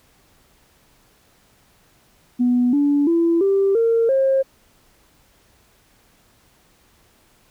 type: tone with pitch steps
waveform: sine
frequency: 245.8 / 287.3 / 335.8 / 392.4 / 458.7 / 536.1 Hz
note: B3 / D4 / E4 / G4 / A#4 / C5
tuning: -8 / -38 / +32 / +2 / -28 / +42 cents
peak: -13 dBFS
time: 2.39-4.43 s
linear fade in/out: 20 ms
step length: 340 ms
effects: tanh soft clip ceiling -9 dBFS + pink hiss -57 dBFS RMS until 7.5 s